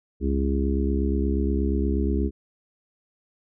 harmonic tone, 68.4 Hz, C#2, 23 cents flat, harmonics 1 / 3 / 4 / 5 / 6, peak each -23 / -28 / -29 / -30 / -31 dBFS, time 0.2-2.31 s, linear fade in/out 50 ms, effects none

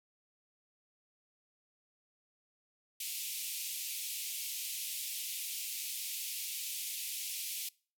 white band-pass noise, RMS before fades -40 dBFS, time 3-7.69 s, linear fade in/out 5 ms, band 2300 to 16000 Hz, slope 48 dB/octave, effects noise-tail reverb RT60 0.4 s tail -24 dB re dry

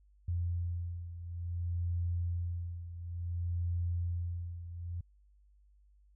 sine beating tone pair, 86.5 / 87.07 Hz, F2 / F2, -16 / -5 cents, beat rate 0.57 Hz, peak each -34 / -39 dBFS, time 0.28-5.01 s, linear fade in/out 5 ms, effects added 50 Hz sine -61 dBFS peak until 6.15 s

